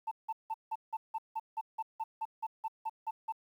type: tone bursts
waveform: sine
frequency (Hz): 888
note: A5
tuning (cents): +16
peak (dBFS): -31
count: 16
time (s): 0.07-3.324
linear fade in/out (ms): 10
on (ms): 44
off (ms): 170
effects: tanh soft clip ceiling -30 dBFS + 11-bit